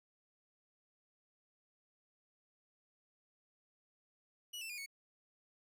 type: tone with pitch steps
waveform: sawtooth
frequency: 2925 / 2667 / 2431 / 2217 Hz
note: F#7 / E7 / D#7 / C#7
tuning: -21 / +20 / -41 / 0 cents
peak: -40 dBFS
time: 4.53-4.862 s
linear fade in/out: 10 ms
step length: 83 ms
effects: none